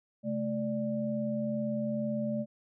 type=tone cluster; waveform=sine; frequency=136 / 218.2 / 588 Hz; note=C#3 / A3 / D5; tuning=-33 / -14 / +2 cents; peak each=-40 / -31 / -35 dBFS; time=0.23-2.46 s; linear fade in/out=50 ms; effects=none